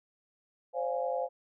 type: chord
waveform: sine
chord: D half-diminished seventh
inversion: third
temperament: equal with one note detuned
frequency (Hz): 523.3 / 574.2 / 698.5 / 830.6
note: C5 / D5 / F5 / Ab5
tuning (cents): 0 / -39 / 0 / 0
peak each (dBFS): -32 / -38 / -35 / -38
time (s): 0.73-1.29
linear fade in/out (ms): 50
effects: none